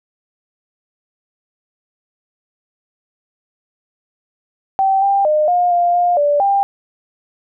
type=tone with pitch steps; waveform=sine; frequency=774 / 793 / 609 / 711 / 699 / 706 / 582 / 795 Hz; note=G5 / G5 / D#5 / F5 / F5 / F5 / D5 / G5; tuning=-22 / +20 / -37 / +31 / +1 / +19 / -16 / +24 cents; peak=-11 dBFS; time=4.79-6.63 s; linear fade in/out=0 ms; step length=230 ms; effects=none